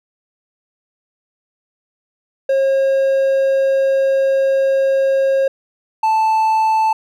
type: tone pair in turn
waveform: triangle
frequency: 540 / 879.4 Hz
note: C#5 / A5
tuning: -45 / -1 cents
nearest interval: minor sixth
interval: 844 cents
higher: second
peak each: -10 dBFS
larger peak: neither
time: 2.49-5.48 / 6.03-6.93 s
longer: first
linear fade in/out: 5 ms
effects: none